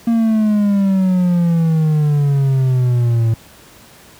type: exponential sweep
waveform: triangle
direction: down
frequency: 233.1 to 112 Hz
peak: -9 dBFS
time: 0.07-3.34 s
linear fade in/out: 5 ms
effects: pink hiss -43 dBFS RMS until 4.19 s + high-pass 60 Hz 12 dB/octave